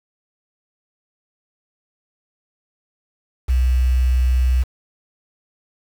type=tone with quantisation; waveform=sine; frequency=63 Hz; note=B1; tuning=35 cents sharp; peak=-13 dBFS; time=3.48-4.64 s; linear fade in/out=20 ms; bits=6; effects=none